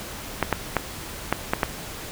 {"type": "clicks", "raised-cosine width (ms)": 0.5, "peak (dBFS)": -4, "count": 6, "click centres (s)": [0.427, 0.527, 0.767, 1.326, 1.535, 1.632], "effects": ["pink hiss -36 dBFS RMS until 2.11 s"]}